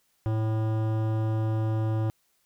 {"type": "tone with hard clipping", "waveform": "sine", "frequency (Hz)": 109.9, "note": "A2", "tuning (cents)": -2, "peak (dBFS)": -26, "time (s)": [0.26, 2.1], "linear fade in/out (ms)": 0, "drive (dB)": 16, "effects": ["white hiss -70 dBFS RMS until 2.45 s"]}